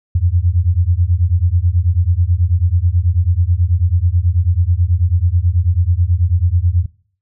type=beating tone pair; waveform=sine; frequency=83.4 / 92.6 Hz; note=E2 / F#2; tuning=+21 / +2 cents; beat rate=9.2 Hz; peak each=-14 dBFS; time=0.15-6.86 s; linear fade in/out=5 ms; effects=noise-tail reverb RT60 0.5 s tail -22 dB re dry